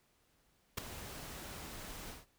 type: noise with ADSR envelope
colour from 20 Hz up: pink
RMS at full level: -33 dBFS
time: 0.77-2.26 s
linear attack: 13 ms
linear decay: 4 ms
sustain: -14 dB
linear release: 170 ms
effects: pink hiss -73 dBFS RMS until 2.38 s